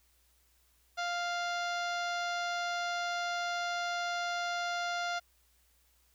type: harmonic tone with a mistuned harmonic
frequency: 698.5 Hz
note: F5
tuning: in tune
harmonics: 1 / 2 / 3 / 4 / 5 / 6 / 7 / 8 / 9 / 10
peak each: -35 / -36 / -44 / -47 / -45 / -47 / -49 / -53 / -53 / -55 dBFS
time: 0.97-5.2 s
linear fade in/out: 20 ms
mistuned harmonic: 9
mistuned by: -64 cents
effects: added 60 Hz sine -70 dBFS peak until 6.14 s + white hiss -70 dBFS RMS until 6.14 s

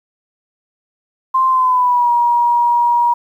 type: tone with pitch glide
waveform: sine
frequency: 1046.5 to 954.1 Hz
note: C6 to A#5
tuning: 0 to +40 cents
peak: -10 dBFS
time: 1.34-3.14 s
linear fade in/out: 10 ms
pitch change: -160 cents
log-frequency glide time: 1.48-2.11 s
effects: 8-bit

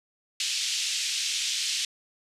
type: band-pass noise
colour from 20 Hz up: pink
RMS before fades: -29 dBFS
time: 0.4-1.85 s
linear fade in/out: 2 ms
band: 2800 to 7400 Hz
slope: 24 dB/octave
effects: resampled to 32000 Hz

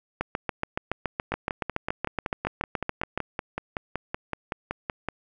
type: two click trains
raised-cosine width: 0.5 ms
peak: -11 / -13 dBFS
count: 22 / 21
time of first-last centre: 0.21-3.176 / 1.32-5.086 s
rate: 7.08 / 5.31 Hz
effects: none

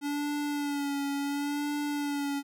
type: tone with vibrato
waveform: square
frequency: 286.7 Hz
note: D4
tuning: 42 cents flat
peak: -30 dBFS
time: 0.01-2.43 s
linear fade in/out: 50 ms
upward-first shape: sine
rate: 0.71 Hz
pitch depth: 35 cents each way
effects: none

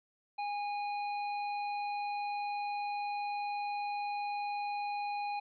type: harmonic tone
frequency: 821 Hz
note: G#5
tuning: 20 cents flat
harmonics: 1 / 3 / 5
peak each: -34 / -44 / -51 dBFS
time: 0.38-5.4 s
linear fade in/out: 10 ms
effects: none

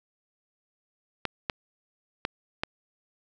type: clicks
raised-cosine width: 0.3 ms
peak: -11 dBFS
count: 4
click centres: 1.253 / 1.498 / 2.251 / 2.635 s
effects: none

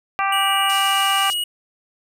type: harmonic tone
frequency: 392 Hz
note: G4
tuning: in tune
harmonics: 2 / 3 / 4 / 5 / 6 / 7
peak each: -22 / -21 / -27 / -30 / -28 / -30 dBFS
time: 0.19-1.3 s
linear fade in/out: 0 ms
type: tone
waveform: square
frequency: 2900 Hz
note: F#7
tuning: 35 cents flat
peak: -21 dBFS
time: 0.32-1.44 s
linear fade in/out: 5 ms
type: band-pass noise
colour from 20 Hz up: white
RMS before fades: -34 dBFS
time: 0.69-1.34 s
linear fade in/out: 10 ms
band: 3900 to 9000 Hz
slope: 24 dB/octave
effects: none

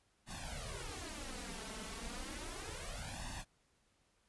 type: noise with flanger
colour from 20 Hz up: pink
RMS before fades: -45 dBFS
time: 0.26-3.45 s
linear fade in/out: 50 ms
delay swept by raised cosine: 1.1 to 4.6 ms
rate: 0.33 Hz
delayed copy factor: +1
effects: pink hiss -75 dBFS RMS until 4.28 s + resampled to 24000 Hz

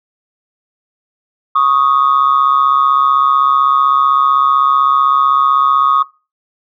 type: tone pair together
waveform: sine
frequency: 1108.7 / 1244.5 Hz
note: C#6 / D#6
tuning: 0 / 0 cents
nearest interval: major second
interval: 200 cents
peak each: -10 dBFS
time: 1.55-6.03 s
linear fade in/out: 10 ms
effects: noise-tail reverb RT60 0.3 s tail -21 dB re dry + tanh soft clip ceiling -3 dBFS

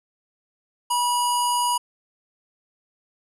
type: tone with low-pass filter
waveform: square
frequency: 970 Hz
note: B5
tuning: 31 cents flat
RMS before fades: -22 dBFS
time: 0.9-1.78 s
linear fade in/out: 10 ms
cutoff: 11000 Hz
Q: 3.2
effects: none

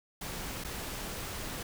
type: noise with dropouts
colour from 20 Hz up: pink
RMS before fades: -39 dBFS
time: 0.21-1.63 s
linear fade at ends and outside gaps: 5 ms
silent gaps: 0.639-0.646 s
effects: none

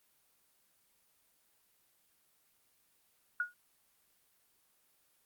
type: tone with exponential decay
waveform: sine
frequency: 1447 Hz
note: F#6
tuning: 39 cents flat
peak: -27 dBFS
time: 3.4-3.54 s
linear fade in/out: 2 ms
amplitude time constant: 29 ms
effects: white hiss -72 dBFS RMS until 5.25 s + Opus 24 kbps

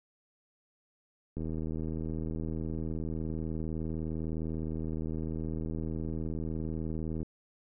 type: click train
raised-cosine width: 3 ms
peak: -24 dBFS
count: 468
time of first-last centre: 1.37-7.229 s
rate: 79.7 Hz
effects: none

